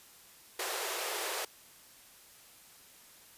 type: high-pass noise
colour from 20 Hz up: pink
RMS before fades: -36 dBFS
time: 0.59-1.45 s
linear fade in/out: 5 ms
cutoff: 360 Hz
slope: 96 dB/octave
effects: white hiss -57 dBFS RMS until 3.37 s + resampled to 32000 Hz